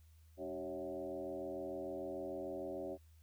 sine tone with frequency modulation, 466.2 Hz, A#4, in tune, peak -40 dBFS, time 0.37-2.98 s, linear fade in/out 50 ms, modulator 86.7 Hz, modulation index 2.3, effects added 79 Hz sine -60 dBFS peak until 3.22 s + white hiss -75 dBFS RMS until 3.22 s

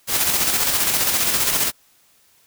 white noise with tremolo, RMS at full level -18 dBFS, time 0.07-1.72 s, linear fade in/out 50 ms, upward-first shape square, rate 15 Hz, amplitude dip 35%, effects white hiss -57 dBFS RMS until 2.46 s

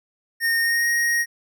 square tone with pitch glide, 1840 to 1874.3 Hz, A#6 to A#6, -23 to +9 cents, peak -19 dBFS, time 0.4-1.26 s, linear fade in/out 50 ms, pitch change +32 cents, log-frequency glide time 0.6-0.88 s, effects none

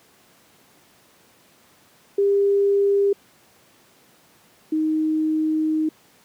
sine tone pair in turn, 400 / 312.5 Hz, G4 / D#4, +35 / +8 cents, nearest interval major third, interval 427 cents, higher first, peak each -15 / -18 dBFS, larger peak first, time 2.18-3.13 / 4.72-5.89 s, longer second, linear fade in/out 5 ms, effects pink hiss -55 dBFS RMS until 6.24 s + high-pass 150 Hz 12 dB/octave

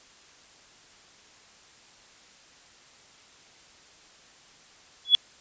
sine tone with exponential growth, 3389 Hz, G#7, 34 cents sharp, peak -9 dBFS, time 5.05-5.15 s, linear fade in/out 0 ms, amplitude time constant 21 ms, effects white hiss -54 dBFS RMS until 5.4 s + resampled to 16000 Hz

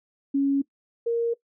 sine tone pair in turn, 277.2 / 466.2 Hz, C#4 / A#4, 0 / 0 cents, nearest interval major sixth, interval 900 cents, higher second, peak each -19 / -21 dBFS, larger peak first, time 0.34-0.62 / 1.06-1.34 s, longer neither, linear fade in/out 10 ms, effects noise-tail reverb RT60 0.1 s tail -20 dB re dry

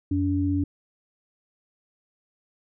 sine tone pair together, 89.99 / 285.7 Hz, F#2 / D4, -48 / -48 cents, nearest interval octave + minor sixth, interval 2000 cents, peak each -25 / -23 dBFS, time 0.11-0.64 s, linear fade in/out 5 ms, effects none

